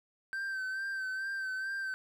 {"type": "tone with vibrato", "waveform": "triangle", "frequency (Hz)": 1554, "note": "G6", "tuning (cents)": -16, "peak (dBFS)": -32, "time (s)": [0.33, 1.94], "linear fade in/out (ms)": 0, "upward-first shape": "sine", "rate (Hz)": 2.3, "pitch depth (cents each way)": 36, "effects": []}